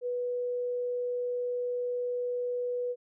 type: tone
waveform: sine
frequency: 490.9 Hz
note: B4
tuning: 10 cents flat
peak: -29 dBFS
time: 0.01-2.96 s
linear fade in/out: 50 ms
effects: none